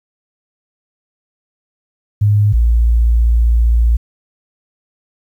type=tone pair in turn; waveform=sine; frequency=103.83 / 57.64 Hz; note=G#2 / A#1; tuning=0 / -19 cents; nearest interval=minor seventh; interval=1019 cents; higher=first; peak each=-8 dBFS; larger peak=neither; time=2.21-2.53 / 2.53-3.97 s; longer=second; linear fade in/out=10 ms; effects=8-bit